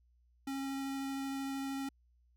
square tone with vibrato, 272.2 Hz, C#4, 31 cents flat, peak -37 dBFS, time 0.47-1.89 s, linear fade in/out 5 ms, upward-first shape triangle, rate 13 Hz, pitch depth 9 cents each way, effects added 60 Hz sine -66 dBFS peak until 2.36 s

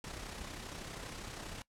pink noise with amplitude modulation, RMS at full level -43 dBFS, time 0.04-1.62 s, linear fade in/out 2 ms, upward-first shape sine, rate 32.5 Hz, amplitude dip 45%, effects noise-tail reverb RT60 0.1 s tail -21 dB re dry + low-pass 9000 Hz 12 dB/octave

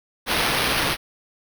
white noise with sample-and-hold, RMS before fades -22 dBFS, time 0.26-0.97 s, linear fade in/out 50 ms, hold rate 7350 Hz, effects none

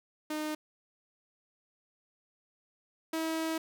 sawtooth tone pair in turn, 306.5 / 322.2 Hz, D#4 / E4, -26 / -39 cents, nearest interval minor second, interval 87 cents, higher second, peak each -29 / -27 dBFS, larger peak second, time 0.3-0.55 / 3.13-3.58 s, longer second, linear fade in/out 5 ms, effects none

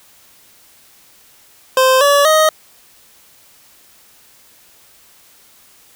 25% pulse tone with pitch steps, 520 / 570.3 / 625.6 Hz, C5 / C#5 / D#5, -11 / +49 / +9 cents, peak -5 dBFS, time 1.77-2.49 s, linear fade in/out 2 ms, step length 240 ms, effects white hiss -48 dBFS RMS until 5.95 s

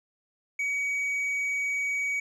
triangle tone with tanh clipping, 2262 Hz, C#7, 34 cents sharp, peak -27 dBFS, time 0.59-2.2 s, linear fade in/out 5 ms, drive 8 dB, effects none

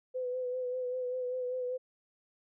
sine tone with vibrato, 503 Hz, B4, 32 cents sharp, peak -32 dBFS, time 0.14-1.78 s, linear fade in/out 20 ms, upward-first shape sine, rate 5.1 Hz, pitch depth 31 cents each way, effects none

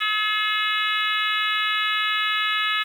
harmonic tone with a mistuned harmonic, 426.9 Hz, G#4, 48 cents sharp, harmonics 3 / 4 / 5 / 6 / 7 / 8 / 9, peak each -26 / -27 / -28 / -29 / -29 / -30 / -31 dBFS, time 0-2.84 s, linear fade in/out 20 ms, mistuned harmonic 7, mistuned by -32 cents, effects 8-bit

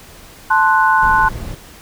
sine chord, F# diminished, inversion first, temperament equal, 880 / 1046.5 / 1480 Hz, A5 / C6 / F#6, 0 / 0 / 0 cents, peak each -14 dBFS, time 0.5-1.29 s, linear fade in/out 10 ms
brown noise, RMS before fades -25 dBFS, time 1.02-1.55 s, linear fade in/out 5 ms
effects pink hiss -40 dBFS RMS until 1.81 s

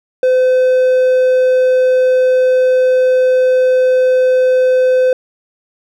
triangle tone, 511 Hz, C5, 41 cents flat, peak -6 dBFS, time 0.23-5.13 s, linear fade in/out 2 ms, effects none

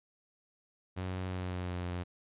sawtooth tone with pitch glide, 92.5 to 88.73 Hz, F#2 to F2, 0 to +28 cents, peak -31 dBFS, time 0.96-2.04 s, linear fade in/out 20 ms, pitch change -72 cents, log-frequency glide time 1.26-1.85 s, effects resampled to 8000 Hz

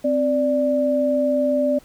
sine tone pair together, 260.5 / 587.3 Hz, C4 / D5, -7 / 0 cents, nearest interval octave + major second, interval 1407 cents, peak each -21 / -18 dBFS, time 0.04-1.79 s, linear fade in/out 10 ms, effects pink hiss -52 dBFS RMS until 1.84 s

